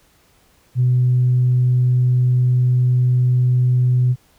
sine tone, 125.1 Hz, B2, 23 cents sharp, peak -11 dBFS, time 0.75-4.16 s, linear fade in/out 50 ms, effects tanh soft clip ceiling -8 dBFS + pink hiss -56 dBFS RMS until 4.38 s

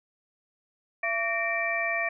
sine tone cluster, 674 / 1144 / 1835 / 2339 Hz, E5 / D6 / A#6 / D7, +38 / -46 / -28 / -8 cents, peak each -31 / -37 / -30 / -29 dBFS, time 1.03-2.09 s, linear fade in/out 5 ms, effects none

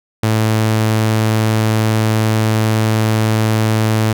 sawtooth tone, 109.7 Hz, A2, 5 cents flat, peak -8 dBFS, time 0.23-4.13 s, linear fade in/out 5 ms, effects none

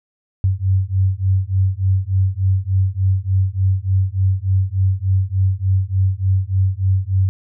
sine beating tone pair, 93.6 / 97 Hz, F#2 / G2, +20 / -18 cents, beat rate 3.4 Hz, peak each -17 dBFS, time 0.44-7.29 s, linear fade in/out 0 ms, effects none

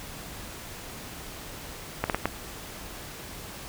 clicks, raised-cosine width 0.5 ms, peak -9 dBFS, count 4, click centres 2.04 / 2.098 / 2.146 / 2.256 s, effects pink hiss -41 dBFS RMS until 3.68 s

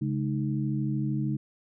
sine tone cluster, 137.8 / 210.9 / 311.4 Hz, C#3 / G#3 / D#4, -10 / +27 / +2 cents, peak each -28 / -31 / -33 dBFS, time 0.01-1.37 s, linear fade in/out 10 ms, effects none

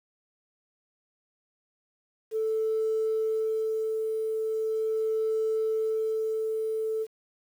sine tone with tremolo, 440 Hz, A4, in tune, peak -23 dBFS, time 2.31-7.07 s, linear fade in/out 50 ms, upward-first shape sine, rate 0.4 Hz, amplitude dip 30%, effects tanh soft clip ceiling -20 dBFS + 9-bit

